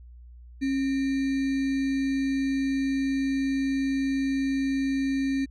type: tone with sample-and-hold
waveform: sine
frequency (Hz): 271.5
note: C#4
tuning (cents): -36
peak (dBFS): -23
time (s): 0.61-5.46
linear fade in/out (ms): 20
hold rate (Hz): 2100
effects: added 60 Hz sine -44 dBFS peak until 5.5 s + low-pass 5000 Hz 12 dB/octave